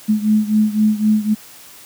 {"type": "beating tone pair", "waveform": "sine", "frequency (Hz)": [212.7, 216.6], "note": ["G#3", "A3"], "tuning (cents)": [42, -27], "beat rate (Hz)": 3.9, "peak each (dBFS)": [-14, -17], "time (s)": [0.08, 1.35], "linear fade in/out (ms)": 20, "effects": ["white hiss -41 dBFS RMS until 1.85 s", "high-pass 60 Hz 12 dB/octave"]}